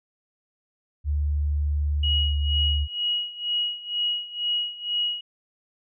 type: tone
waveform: sine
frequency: 73.42 Hz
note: D2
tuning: in tune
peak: -21 dBFS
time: 1.04-2.88 s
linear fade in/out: 50 ms
type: tone with tremolo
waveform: sine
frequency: 2901 Hz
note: F#7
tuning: 35 cents flat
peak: -21 dBFS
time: 2.03-5.21 s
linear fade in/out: 5 ms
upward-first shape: sine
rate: 2.1 Hz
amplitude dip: 85%
effects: none